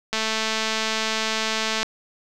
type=click train; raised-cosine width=0.2 ms; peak=-7 dBFS; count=375; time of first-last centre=0.13-1.83 s; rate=220 Hz; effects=none